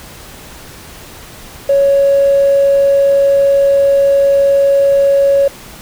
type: tone with tanh clipping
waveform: triangle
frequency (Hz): 556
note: C#5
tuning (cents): +5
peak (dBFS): -6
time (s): 1.69-5.48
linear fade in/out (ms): 5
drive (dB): 1
effects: pink hiss -34 dBFS RMS until 5.81 s